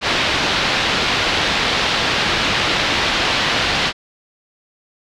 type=low-pass noise; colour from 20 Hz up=white; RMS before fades=-18 dBFS; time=0.01-3.93 s; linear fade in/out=50 ms; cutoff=4100 Hz; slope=24 dB/octave; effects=none